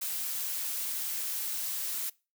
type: noise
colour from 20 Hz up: blue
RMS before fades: -34 dBFS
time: 0.01-2.1 s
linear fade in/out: 10 ms
effects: noise-tail reverb RT60 0.3 s tail -23 dB re dry